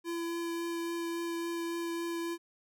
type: tone with vibrato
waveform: square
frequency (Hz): 337.9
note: E4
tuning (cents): +43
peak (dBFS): -34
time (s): 0.04-2.38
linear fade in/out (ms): 50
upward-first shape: triangle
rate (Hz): 3.6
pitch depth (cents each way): 11
effects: none